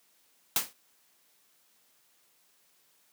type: noise with exponential decay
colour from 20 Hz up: white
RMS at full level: -22 dBFS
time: 0.56-0.73 s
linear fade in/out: 2 ms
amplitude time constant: 36 ms
effects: white hiss -67 dBFS RMS until 3.12 s + high-pass 150 Hz 12 dB/octave